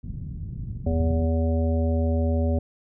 white low-pass noise, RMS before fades -33 dBFS, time 0.03-1.26 s, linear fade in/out 10 ms, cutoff 160 Hz, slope 24 dB/octave
harmonic tone, 81.5 Hz, E2, 19 cents flat, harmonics 1 / 3 / 5 / 7 / 9, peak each -21 / -27 / -33 / -30 / -39 dBFS, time 0.86-2.59 s, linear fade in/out 5 ms
effects none

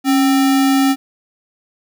sine tone with sample-and-hold, 273.3 Hz, C#4, 24 cents flat, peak -10 dBFS, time 0.04-0.96 s, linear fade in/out 50 ms, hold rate 1050 Hz, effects none

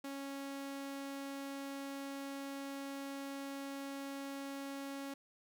sawtooth tone, 276.2 Hz, C#4, 6 cents flat, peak -38 dBFS, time 0.04-5.14 s, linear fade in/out 5 ms, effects none

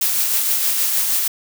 blue noise with tremolo, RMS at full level -17 dBFS, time 0.01-1.28 s, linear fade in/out 5 ms, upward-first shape triangle, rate 6.4 Hz, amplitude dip 35%, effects none

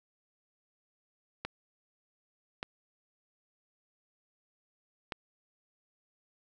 clicks, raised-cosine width 0.3 ms, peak -19 dBFS, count 3, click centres 1.45 / 2.629 / 5.122 s, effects none

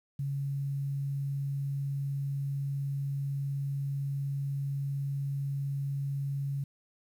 sine tone with quantisation, 139.3 Hz, C#3, 9 cents sharp, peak -30 dBFS, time 0.19-6.64 s, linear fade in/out 5 ms, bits 10, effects none

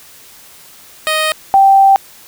10% pulse / sine tone pair in turn, 623 / 781.5 Hz, D#5 / G5, +2 / -6 cents, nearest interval major third, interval 392 cents, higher second, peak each -4 dBFS, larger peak neither, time 1.07-1.32 / 1.54-1.96 s, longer second, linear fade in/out 0 ms, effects white hiss -40 dBFS RMS until 2.27 s

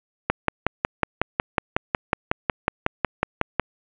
click train, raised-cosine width 0.5 ms, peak -3 dBFS, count 19, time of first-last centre 0.3-3.597 s, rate 5.46 Hz, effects resampled to 8000 Hz + 7-bit

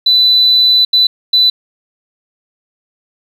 sine tone bursts at uneven times, 3991 Hz, B7, 17 cents sharp, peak -5 dBFS, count 3, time 0.06-0.85 / 0.93-1.07 / 1.33-1.5 s, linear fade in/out 5 ms, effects tanh soft clip ceiling -1 dBFS + 7-bit

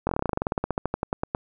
slowing click train, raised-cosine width 1 ms, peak -10 dBFS, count 24, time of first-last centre 0.07-1.349 s, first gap 21 ms, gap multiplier 1.08, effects none

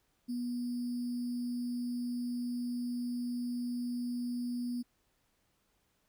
sine tone with sample-and-hold, 243.2 Hz, B3, 26 cents flat, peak -33 dBFS, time 0.28-4.83 s, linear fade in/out 20 ms, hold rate 4900 Hz, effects pink hiss -75 dBFS RMS until 6.08 s

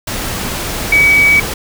sine tone in noise, 2274 Hz, C#7, 44 cents sharp, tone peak -6 dBFS, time 0.92-1.4 s, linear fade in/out 5 ms, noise pink, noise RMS -20 dBFS, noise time 0.07-1.54 s, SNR +11 dB, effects none

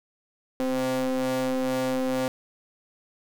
45% pulse ring-modulated tone, 129.3 Hz, C3, 20 cents flat, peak -21 dBFS, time 0.6-2.28 s, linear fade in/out 0 ms, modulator 389 Hz, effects none

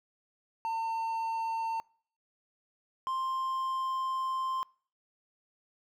triangle tone pair in turn, 904 / 1049.9 Hz, A5 / C6, +47 / +6 cents, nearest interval minor third, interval 259 cents, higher second, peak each -28 dBFS, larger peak neither, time 0.65-1.8 / 3.07-4.63 s, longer second, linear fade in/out 0 ms, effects noise-tail reverb RT60 0.5 s tail -26 dB re dry

